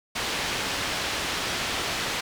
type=low-pass noise; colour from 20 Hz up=white; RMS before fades=-29 dBFS; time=0.15-2.21 s; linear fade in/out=10 ms; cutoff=4000 Hz; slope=12 dB/octave; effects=none